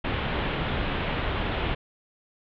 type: low-pass noise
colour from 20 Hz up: pink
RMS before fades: -28 dBFS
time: 0.04-1.75 s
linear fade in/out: 10 ms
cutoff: 3500 Hz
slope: 48 dB/octave
effects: none